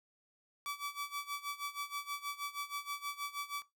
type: tone with tremolo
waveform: sawtooth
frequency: 1151 Hz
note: D6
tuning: 35 cents flat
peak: -32 dBFS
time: 0.66-3.62 s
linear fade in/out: 0 ms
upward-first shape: sine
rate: 6.3 Hz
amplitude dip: 85%
effects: noise-tail reverb RT60 0.2 s tail -18 dB re dry